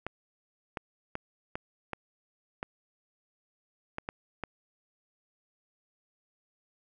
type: clicks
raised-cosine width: 0.5 ms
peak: -19 dBFS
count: 9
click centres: 0.066 / 0.772 / 1.154 / 1.555 / 1.933 / 2.629 / 3.984 / 4.089 / 4.437 s
effects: none